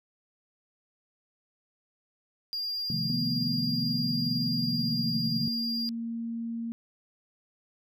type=tone; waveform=triangle; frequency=4803 Hz; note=D8; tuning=38 cents sharp; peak=-29 dBFS; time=2.53-5.89 s; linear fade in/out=0 ms
type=chord; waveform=sine; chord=F dominant seventh; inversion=second; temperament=equal; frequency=130.81 / 155.56 / 174.61 / 220 Hz; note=C3 / Eb3 / F3 / A3; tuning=0 / 0 / 0 / 0 cents; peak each=-35 dBFS; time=2.9-5.48 s; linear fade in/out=2 ms
type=tone with pitch glide; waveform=sine; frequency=242.1 to 230.8 Hz; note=B3 to A#3; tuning=-34 to -17 cents; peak=-31 dBFS; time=3.1-6.72 s; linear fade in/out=0 ms; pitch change=-83 cents; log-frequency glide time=4.54-5.15 s
effects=none

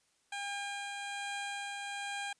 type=tone with tremolo; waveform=15% pulse; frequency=805 Hz; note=G5; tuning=46 cents sharp; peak=-30 dBFS; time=0.32-2.33 s; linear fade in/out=5 ms; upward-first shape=triangle; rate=1.2 Hz; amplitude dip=30%; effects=white hiss -73 dBFS RMS until 2.39 s + resampled to 22050 Hz

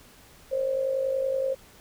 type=tone with amplitude modulation; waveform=sine; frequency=533 Hz; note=C5; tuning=32 cents sharp; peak=-21 dBFS; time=0.51-1.55 s; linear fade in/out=20 ms; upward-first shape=sine; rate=50.6 Hz; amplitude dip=60%; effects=pink hiss -53 dBFS RMS until 1.8 s

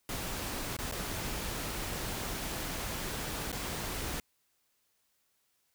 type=noise with dropouts; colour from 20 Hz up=pink; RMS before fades=-37 dBFS; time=0.09-4.2 s; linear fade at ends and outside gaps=1 ms; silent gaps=0.767-0.788 / 0.914-0.923 / 3.518-3.527 s; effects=white hiss -75 dBFS RMS until 5.74 s

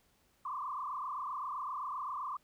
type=tone with frequency modulation; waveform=sine; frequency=1101 Hz; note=C#6; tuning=12 cents flat; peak=-36 dBFS; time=0.45-2.37 s; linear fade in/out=5 ms; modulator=27.7 Hz; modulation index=3.7; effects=pink hiss -71 dBFS RMS until 2.43 s

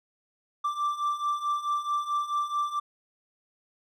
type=beating tone pair; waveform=triangle; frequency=1172 / 1176.6 Hz; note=D6 / D6; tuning=-4 / +3 cents; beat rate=4.6 Hz; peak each=-30 / -26 dBFS; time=0.64-2.8 s; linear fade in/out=10 ms; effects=none

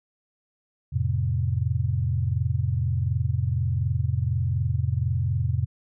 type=chord; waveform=sine; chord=F major; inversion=none; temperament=equal with one note detuned; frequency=87.31 / 110 / 131.42 Hz; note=F2 / A2 / C3; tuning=0 / 0 / +8 cents; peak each=-26 dBFS; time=0.92-5.66 s; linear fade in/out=20 ms; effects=none

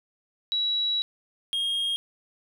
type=tone pair in turn; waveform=sine / triangle; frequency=3900 / 3246 Hz; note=B7 / G#7; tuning=-23 / -40 cents; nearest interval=minor third; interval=317 cents; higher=first; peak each=-23 dBFS; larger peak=neither; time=0.52-1.02 / 1.53-1.96 s; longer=first; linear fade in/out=0 ms; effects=none

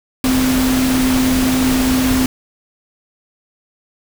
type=tone in noise; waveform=sine; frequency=258.1 Hz; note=C4; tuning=23 cents flat; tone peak=-13 dBFS; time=0.24-2.26 s; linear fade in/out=2 ms; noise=pink; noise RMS=-20 dBFS; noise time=0.24-2.26 s; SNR=+4 dB; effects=none

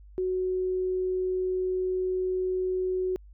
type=tone; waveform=sine; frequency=370 Hz; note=F#4; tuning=in tune; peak=-25 dBFS; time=0.18-3.16 s; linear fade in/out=0 ms; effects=added 50 Hz sine -47 dBFS peak until 3.33 s

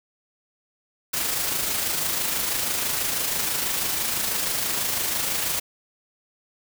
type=noise with amplitude modulation; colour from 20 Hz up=white; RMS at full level=-24 dBFS; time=1.13-5.6 s; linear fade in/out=10 ms; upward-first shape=sine; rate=26.1 Hz; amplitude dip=35%; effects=none

